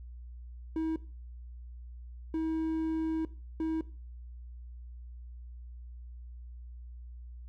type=tone bursts at uneven times; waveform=triangle; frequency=320.2 Hz; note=D#4; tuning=50 cents sharp; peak=-27 dBFS; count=3; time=0.76-0.96 / 2.34-3.25 / 3.6-3.81 s; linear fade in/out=2 ms; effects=noise-tail reverb RT60 0.4 s tail -18 dB re dry + added 60 Hz sine -43 dBFS peak until 7.48 s